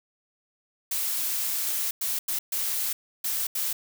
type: noise bursts at uneven times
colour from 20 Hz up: blue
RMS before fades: -28 dBFS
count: 6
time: 0.91-1.91 / 2.01-2.19 / 2.28-2.39 / 2.52-2.93 / 3.24-3.47 / 3.55-3.73 s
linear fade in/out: 5 ms
effects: none